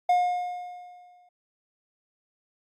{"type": "tone with exponential decay", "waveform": "triangle", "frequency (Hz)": 716, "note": "F5", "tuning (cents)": 43, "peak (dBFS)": -15, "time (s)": [0.09, 1.29], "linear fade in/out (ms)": 5, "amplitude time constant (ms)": 260, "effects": ["Opus 48 kbps"]}